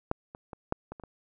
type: clicks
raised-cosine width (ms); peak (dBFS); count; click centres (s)
1; -13 / -28 / -26 / -13 / -25 / -30 / -29; 7; 0.114 / 0.349 / 0.532 / 0.724 / 0.92 / 0.998 / 1.037
effects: none